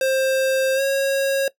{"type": "tone with pitch glide", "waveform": "square", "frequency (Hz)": [529, 546.4], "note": ["C5", "C#5"], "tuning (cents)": [19, -25], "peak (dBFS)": -18, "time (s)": [0.01, 1.48], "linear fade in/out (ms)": 2, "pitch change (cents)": 56, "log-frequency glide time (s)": [0.75, 0.81], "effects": ["noise-tail reverb RT60 0.1 s tail -19 dB re dry"]}